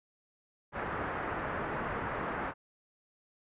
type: low-pass noise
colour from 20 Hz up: white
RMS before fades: -36 dBFS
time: 0.72-2.54 s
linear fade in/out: 50 ms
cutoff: 1600 Hz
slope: 24 dB/octave
effects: resampled to 8000 Hz